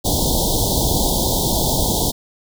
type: band-stop noise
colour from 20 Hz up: pink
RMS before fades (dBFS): -18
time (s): 0.04-2.12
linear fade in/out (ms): 20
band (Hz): 950 to 3300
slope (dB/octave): 96
effects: none